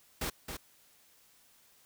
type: noise with echo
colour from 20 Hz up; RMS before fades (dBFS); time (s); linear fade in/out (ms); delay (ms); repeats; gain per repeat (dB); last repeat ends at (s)
pink; -35; 0.21-0.3; 5; 270; 1; -6; 0.57
effects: white hiss -64 dBFS RMS until 1.85 s